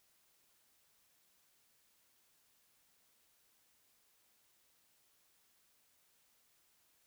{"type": "silence", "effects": ["white hiss -73 dBFS RMS until 7.06 s"]}